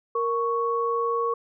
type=tone pair together; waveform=sine; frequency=466.2 / 1110.6 Hz; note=A#4 / C#6; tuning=0 / +3 cents; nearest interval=octave + minor third; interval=1503 cents; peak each=-25 dBFS; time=0.15-1.34 s; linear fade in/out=5 ms; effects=none